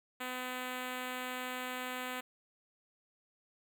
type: tone with notch filter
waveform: 5% pulse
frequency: 252.8 Hz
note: B3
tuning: 41 cents sharp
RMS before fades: -40 dBFS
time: 0.2-2.21 s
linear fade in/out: 10 ms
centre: 5800 Hz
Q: 1.4
effects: none